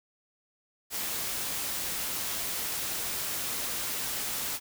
white noise, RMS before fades -33 dBFS, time 0.9-4.6 s, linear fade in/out 50 ms, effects none

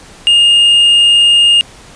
triangle tone, 2833 Hz, F7, 24 cents sharp, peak -3 dBFS, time 0.27-1.61 s, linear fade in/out 0 ms, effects pink hiss -37 dBFS RMS until 1.95 s + resampled to 22050 Hz

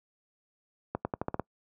accelerating click train, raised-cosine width 1 ms, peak -16 dBFS, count 7, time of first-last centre 0.95-1.396 s, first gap 100 ms, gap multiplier 0.88, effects noise-tail reverb RT60 0.1 s tail -25 dB re dry + high-pass 80 Hz 12 dB/octave

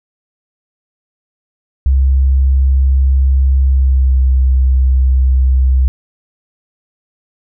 sine tone with pitch glide, 66.7 to 64.91 Hz, C2 to C2, +34 to -13 cents, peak -7 dBFS, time 1.86-5.88 s, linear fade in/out 0 ms, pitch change -47 cents, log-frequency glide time 3.64-4.21 s, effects none

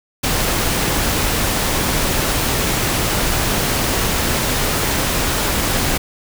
pink noise, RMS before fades -18 dBFS, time 0.23-5.98 s, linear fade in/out 10 ms, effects none

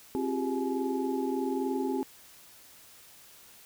sine tone cluster, 265 / 345.6 / 389.1 / 410.2 / 849 Hz, C4 / F4 / G4 / G#4 / G#5, +22 / -18 / -13 / -21 / +38 cents, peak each -31 / -36 / -33 / -39 / -38 dBFS, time 0.15-2.03 s, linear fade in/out 0 ms, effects white hiss -54 dBFS RMS until 3.65 s

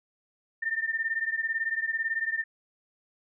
sine beating tone pair, 1800 / 1818 Hz, A6 / A#6, +39 / -44 cents, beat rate 18 Hz, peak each -29 / -31 dBFS, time 0.62-2.44 s, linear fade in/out 10 ms, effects none

